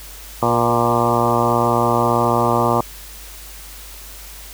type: harmonic tone with a mistuned harmonic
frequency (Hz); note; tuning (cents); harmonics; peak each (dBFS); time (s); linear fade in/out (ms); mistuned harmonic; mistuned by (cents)
118.3; A#2; +26; 1 / 2 / 3 / 4 / 5 / 6 / 7 / 8 / 9 / 10; -23 / -23 / -23 / -23 / -23 / -23 / -23 / -23 / -23 / -23; 0.42-2.81; 5; 4; +19
effects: added 50 Hz sine -38 dBFS peak until 4.53 s + white hiss -38 dBFS RMS until 4.53 s